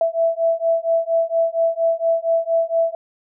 sine beating tone pair, 660 / 664.3 Hz, E5 / E5, +2 / +13 cents, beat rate 4.3 Hz, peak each -19 dBFS, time 0.01-2.95 s, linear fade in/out 2 ms, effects none

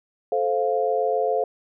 sine chord, F major, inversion first, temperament just, 436.5 / 523.8 / 698.5 Hz, A4 / C5 / F5, -14 / +2 / 0 cents, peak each -24 dBFS, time 0.32-1.44 s, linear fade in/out 2 ms, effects none

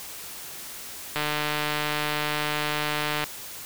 click train, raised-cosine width 0.3 ms, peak -10 dBFS, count 313, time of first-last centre 1.16-3.24 s, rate 150 Hz, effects white hiss -39 dBFS RMS until 3.65 s

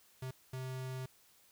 square tone bursts at uneven times, 129.8 Hz, C3, 13 cents flat, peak -40 dBFS, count 2, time 0.22-0.31 / 0.53-1.06 s, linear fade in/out 5 ms, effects white hiss -66 dBFS RMS until 1.51 s

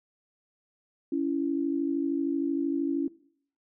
sine tone pair together, 280 / 333 Hz, C#4 / E4, +18 / +18 cents, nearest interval minor third, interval 300 cents, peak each -27 / -29 dBFS, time 1.12-3.08 s, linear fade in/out 5 ms, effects noise-tail reverb RT60 0.6 s tail -20 dB re dry

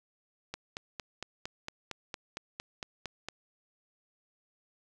click train, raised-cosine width 0.2 ms, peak -20 dBFS, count 13, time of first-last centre 0.54-3.286 s, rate 4.37 Hz, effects none

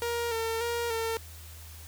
sawtooth tone with vibrato, 461.8 Hz, A#4, 16 cents flat, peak -25 dBFS, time 0.02-1.17 s, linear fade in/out 0 ms, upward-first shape square, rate 1.7 Hz, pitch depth 35 cents each way, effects added 80 Hz sine -45 dBFS peak until 1.87 s + white hiss -50 dBFS RMS until 1.87 s

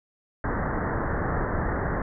pink low-pass noise, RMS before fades -27 dBFS, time 0.44-2.02 s, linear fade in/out 2 ms, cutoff 1900 Hz, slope 96 dB/octave, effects none

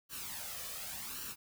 white noise with flanger, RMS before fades -43 dBFS, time 0.09-1.36 s, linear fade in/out 50 ms, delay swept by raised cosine 0.69 to 1.68 ms, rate 0.88 Hz, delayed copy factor +0.65, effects none

